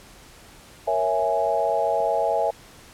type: chord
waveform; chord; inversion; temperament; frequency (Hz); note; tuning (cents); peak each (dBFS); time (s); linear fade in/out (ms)
sine; A# half-diminished seventh; none; equal; 466.2 / 554.4 / 659.3 / 830.6; A#4 / C#5 / E5 / G#5; 0 / 0 / 0 / 0; -28 / -26 / -23 / -25; 0.87-2.51; 10
type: click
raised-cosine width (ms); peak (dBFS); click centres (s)
2; -32; 2.004
effects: pink hiss -48 dBFS RMS until 2.93 s + low-pass 12000 Hz 12 dB/octave